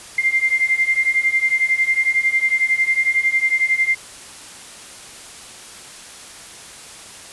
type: beating tone pair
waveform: sine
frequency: 2093 / 2104 Hz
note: C7 / C7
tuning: 0 / +9 cents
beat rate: 11 Hz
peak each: -19 / -17 dBFS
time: 0.18-3.95 s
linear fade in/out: 5 ms
effects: white hiss -38 dBFS RMS until 7.32 s + resampled to 24000 Hz